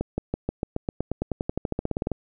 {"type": "accelerating click train", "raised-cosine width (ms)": 2, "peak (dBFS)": -12, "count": 23, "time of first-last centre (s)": [0.01, 2.117], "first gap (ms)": 170, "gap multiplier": 0.94, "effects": []}